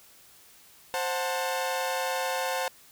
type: tone cluster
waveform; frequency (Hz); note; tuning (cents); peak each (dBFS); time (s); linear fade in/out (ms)
sawtooth; 526 / 732 / 887; C5 / F#5 / A5; +9 / -19 / +14; -27 / -29 / -29; 0.94-2.68; 0
effects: white hiss -55 dBFS RMS until 2.91 s